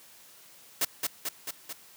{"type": "noise with echo", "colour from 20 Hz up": "white", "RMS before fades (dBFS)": -26, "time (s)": [0.81, 0.85], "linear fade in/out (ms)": 5, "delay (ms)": 220, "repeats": 4, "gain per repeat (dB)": -3, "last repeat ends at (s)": 1.73, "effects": ["white hiss -54 dBFS RMS until 1.96 s", "high-pass 100 Hz 12 dB/octave"]}